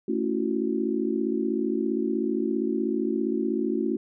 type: chord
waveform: sine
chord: F# minor seventh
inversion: first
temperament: just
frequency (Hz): 222 / 277.5 / 333 / 370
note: A3 / C#4 / E4 / F#4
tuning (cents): +16 / +2 / +18 / 0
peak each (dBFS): -29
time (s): 0.08-3.97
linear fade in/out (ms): 5
effects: none